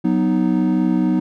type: chord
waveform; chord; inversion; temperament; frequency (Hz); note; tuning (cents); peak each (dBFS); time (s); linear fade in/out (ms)
triangle; B major; second; equal; 185 / 246.9 / 311.1; F#3 / B3 / D#4; 0 / 0 / 0; -17; 0.04-1.2; 10
effects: none